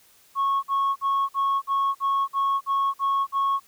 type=tone bursts; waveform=sine; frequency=1100 Hz; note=C#6; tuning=14 cents flat; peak=-18 dBFS; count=10; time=0.35-3.6 s; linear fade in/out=50 ms; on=280 ms; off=50 ms; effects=tanh soft clip ceiling -18 dBFS + white hiss -57 dBFS RMS until 3.67 s